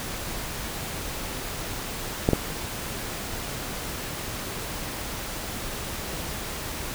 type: clicks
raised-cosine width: 2 ms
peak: -5 dBFS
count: 2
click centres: 2.289 / 2.333 s
effects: pink hiss -33 dBFS RMS until 6.94 s